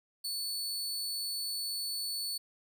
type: tone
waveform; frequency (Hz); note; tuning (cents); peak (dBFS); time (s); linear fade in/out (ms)
sawtooth; 4451; C#8; +6; -31; 0.24-2.38; 10
effects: none